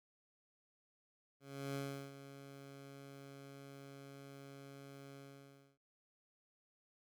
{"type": "tone with ADSR envelope", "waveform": "15% pulse", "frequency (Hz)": 138.59, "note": "C#3", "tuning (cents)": 0, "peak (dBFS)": -33, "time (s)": [1.4, 5.78], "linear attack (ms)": 350, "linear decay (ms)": 360, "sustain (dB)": -13, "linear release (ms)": 610, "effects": []}